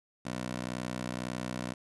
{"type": "tone with high-pass filter", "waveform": "15% pulse", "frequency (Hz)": 61.9, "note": "B1", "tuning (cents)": 5, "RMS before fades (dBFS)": -37, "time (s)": [0.25, 1.74], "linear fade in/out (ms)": 10, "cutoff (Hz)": 190, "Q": 0.77, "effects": ["resampled to 24000 Hz", "9-bit"]}